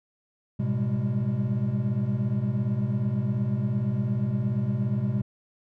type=tone cluster; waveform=triangle; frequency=109.1 / 126.4 / 196.3 / 204.8 Hz; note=A2 / B2 / G3 / G#3; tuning=-14 / +41 / +3 / -24 cents; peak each=-29 / -24 / -32 / -28 dBFS; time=0.59-5.22 s; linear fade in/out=10 ms; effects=none